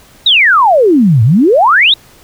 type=exponential two-way sweep; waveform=sine; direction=down then up; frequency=3935 to 104.9 to 3935 Hz; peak=-4 dBFS; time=0.26-1.94 s; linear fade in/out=5 ms; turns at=1.23 s; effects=pink hiss -42 dBFS RMS until 2.23 s